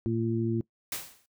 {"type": "harmonic tone", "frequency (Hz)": 114.1, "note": "A#2", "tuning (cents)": -37, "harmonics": [1, 2, 3], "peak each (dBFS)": [-30, -30, -30], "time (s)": [0.06, 0.61], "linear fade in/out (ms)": 0}
{"type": "noise with exponential decay", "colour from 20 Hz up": "white", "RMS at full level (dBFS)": -31, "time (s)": [0.92, 1.26], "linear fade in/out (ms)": 2, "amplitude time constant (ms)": 73}
{"effects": ["noise-tail reverb RT60 0.1 s tail -21 dB re dry"]}